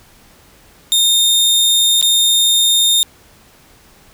sawtooth tone with dropouts, 3657 Hz, A#7, 34 cents flat, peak -7 dBFS, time 0.92-3.03 s, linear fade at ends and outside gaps 0 ms, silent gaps 2.013-2.026 s, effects pink hiss -47 dBFS RMS until 4.13 s

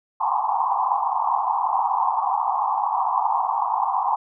pink band-pass noise, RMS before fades -22 dBFS, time 0.2-4.16 s, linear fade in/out 10 ms, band 760 to 1100 Hz, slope 96 dB/octave, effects none

